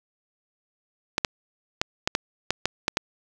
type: clicks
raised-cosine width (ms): 0.2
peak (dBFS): -4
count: 9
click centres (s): 1.181 / 1.248 / 1.815 / 2.075 / 2.151 / 2.506 / 2.656 / 2.881 / 2.971
effects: none